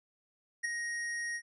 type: tone with ADSR envelope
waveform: square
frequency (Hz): 1876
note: A#6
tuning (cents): +11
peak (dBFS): -29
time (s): 0.63-1.42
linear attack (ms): 19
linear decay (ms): 11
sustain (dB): -6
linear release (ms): 65
effects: resampled to 24000 Hz